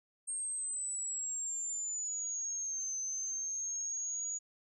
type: exponential two-way sweep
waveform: sine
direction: down then up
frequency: 8570 to 6170 to 6810 Hz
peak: -35 dBFS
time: 0.27-4.39 s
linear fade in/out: 20 ms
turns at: 2.99 s
effects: none